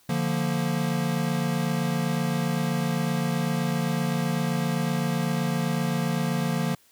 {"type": "chord", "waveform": "square", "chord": "Bb major", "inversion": "first", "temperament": "equal with one note detuned", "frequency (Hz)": [146.83, 174.61, 232.4], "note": ["D3", "F3", "Bb3"], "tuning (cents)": [0, 0, -5], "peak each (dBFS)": [-29, -28, -30], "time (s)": [0.09, 6.75], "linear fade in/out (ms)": 5, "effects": ["white hiss -60 dBFS RMS until 6.91 s"]}